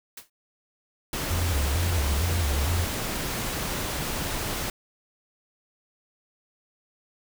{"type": "noise with exponential decay", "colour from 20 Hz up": "white", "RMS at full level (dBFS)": -36, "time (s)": [0.17, 0.3], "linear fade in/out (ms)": 5, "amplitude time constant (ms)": 28}
{"type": "noise", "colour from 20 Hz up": "pink", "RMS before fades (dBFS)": -30, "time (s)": [1.13, 4.7], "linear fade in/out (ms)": 2}
{"type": "tone with vibrato", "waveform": "sine", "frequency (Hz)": 78.1, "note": "D#2", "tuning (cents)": 7, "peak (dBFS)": -23, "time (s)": [1.3, 2.85], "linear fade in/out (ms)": 5, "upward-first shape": "square", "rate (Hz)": 2.2, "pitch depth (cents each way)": 170}
{"effects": []}